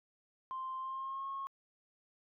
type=tone with pitch glide; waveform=sine; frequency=1046.5 to 1088.4 Hz; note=C6 to C#6; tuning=0 to -32 cents; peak=-37 dBFS; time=0.51-1.47 s; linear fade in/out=0 ms; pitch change=+68 cents; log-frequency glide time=0.77-1.28 s; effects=tanh soft clip ceiling -33 dBFS